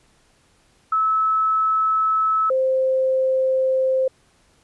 sine tone pair in turn, 1300 / 523.4 Hz, E6 / C5, -24 / 0 cents, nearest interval octave + major third, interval 1576 cents, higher first, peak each -16 dBFS, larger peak neither, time 0.92-2.5 / 2.5-4.08 s, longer neither, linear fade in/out 5 ms, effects pink hiss -59 dBFS RMS until 4.63 s + resampled to 24000 Hz

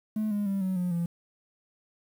triangle tone with pitch steps, 215.3 / 205.6 / 196.29 / 187.43 / 178.97 / 170.88 Hz, A3 / G#3 / G3 / F#3 / F3 / F3, -37 / -17 / +3 / +23 / +43 / -37 cents, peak -23 dBFS, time 0.16-1.06 s, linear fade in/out 5 ms, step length 150 ms, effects tanh soft clip ceiling -21 dBFS + 9-bit

